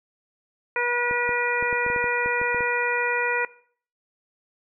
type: harmonic tone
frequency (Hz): 483.7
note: B4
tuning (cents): -36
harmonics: 1 / 2 / 3 / 4 / 5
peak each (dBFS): -28 / -28 / -28 / -28 / -28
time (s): 0.76-3.45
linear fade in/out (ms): 2
type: clicks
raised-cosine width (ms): 2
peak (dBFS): -22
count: 12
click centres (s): 1.111 / 1.292 / 1.626 / 1.728 / 1.864 / 1.901 / 1.962 / 2.042 / 2.26 / 2.415 / 2.546 / 2.607
effects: noise-tail reverb RT60 0.5 s tail -19 dB re dry